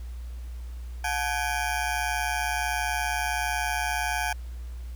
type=ring-modulated tone; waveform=20% pulse; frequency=794 Hz; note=G5; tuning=22 cents sharp; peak=-18 dBFS; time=1.04-4.33 s; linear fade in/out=5 ms; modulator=70.7 Hz; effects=added 60 Hz sine -34 dBFS peak until 4.95 s + pink hiss -56 dBFS RMS until 4.95 s